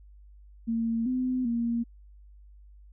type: tone with pitch steps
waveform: sine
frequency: 228.5 / 254.6 / 234.1 Hz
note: A#3 / C4 / A#3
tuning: -34 / -47 / +8 cents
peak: -25 dBFS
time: 0.67-1.84 s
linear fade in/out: 20 ms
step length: 390 ms
effects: added 50 Hz sine -49 dBFS peak until 2.92 s